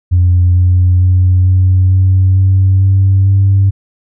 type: tone with pitch steps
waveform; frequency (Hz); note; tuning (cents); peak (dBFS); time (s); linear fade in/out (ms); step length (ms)
sine; 89.1 / 90.29 / 91.5 / 92.72 / 93.96 / 95.22 / 96.49 / 97.78; F2 / F#2 / F#2 / F#2 / F#2 / G2 / G2 / G2; +35 / -42 / -19 / +4 / +27 / -50 / -27 / -4; -4; 0.11-3.71; 20; 450
effects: tanh soft clip ceiling -2 dBFS